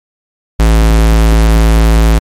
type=tone; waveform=square; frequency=55.1 Hz; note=A1; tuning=3 cents sharp; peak=-5 dBFS; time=0.59-2.19 s; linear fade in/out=10 ms; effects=MP3 64 kbps

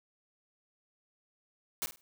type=noise with echo; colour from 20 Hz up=white; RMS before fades=-34 dBFS; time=1.82-1.86 s; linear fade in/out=0 ms; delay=50 ms; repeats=3; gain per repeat=-12 dB; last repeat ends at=2.01 s; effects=none

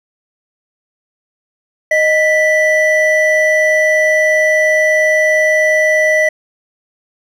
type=tone pair together; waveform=triangle; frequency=621.5 / 1973 Hz; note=D#5 / B6; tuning=-2 / -2 cents; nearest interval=octave + minor sixth; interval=2000 cents; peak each=-10 dBFS; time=1.91-6.29 s; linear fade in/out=5 ms; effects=none

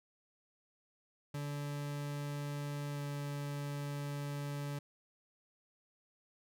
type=tone with pitch glide; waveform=40% pulse; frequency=144.7 to 143.7 Hz; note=D3 to D3; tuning=-25 to -37 cents; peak=-37 dBFS; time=1.34-4.79 s; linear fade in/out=5 ms; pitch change=-12 cents; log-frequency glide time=2.92-3 s; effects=none

